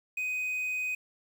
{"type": "tone with quantisation", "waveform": "triangle", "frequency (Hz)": 2504, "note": "D#7", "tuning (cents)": 10, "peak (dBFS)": -28, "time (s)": [0.17, 0.95], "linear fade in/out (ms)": 5, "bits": 9, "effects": []}